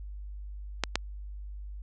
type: clicks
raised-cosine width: 0.2 ms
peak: -8 dBFS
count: 2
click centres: 0.837 / 0.956 s
effects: added 50 Hz sine -38 dBFS peak until 1.82 s + resampled to 24000 Hz